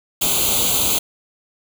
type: noise with comb filter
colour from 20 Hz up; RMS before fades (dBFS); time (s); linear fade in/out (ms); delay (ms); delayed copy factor
white; -18; 0.21-0.99; 10; 0.28; +1
effects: none